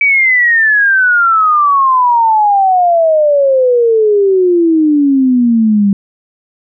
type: exponential sweep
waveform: sine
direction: down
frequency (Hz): 2304 to 196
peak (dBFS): -6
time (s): 0.01-5.93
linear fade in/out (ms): 2
effects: none